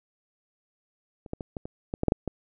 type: clicks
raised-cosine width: 2 ms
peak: -29 / -18 / -21 / -20 / -23 / -16 / -13 / -7 / -7 / -16 dBFS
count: 10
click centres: 1.262 / 1.334 / 1.408 / 1.568 / 1.655 / 1.939 / 2.034 / 2.083 / 2.121 / 2.277 s
effects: none